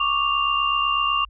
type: tone cluster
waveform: sine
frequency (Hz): 1111 / 1179 / 2790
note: C#6 / D6 / F7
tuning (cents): +4 / +6 / -2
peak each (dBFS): -23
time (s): 0-1.25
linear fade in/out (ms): 5
effects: added 50 Hz sine -43 dBFS peak until 1.29 s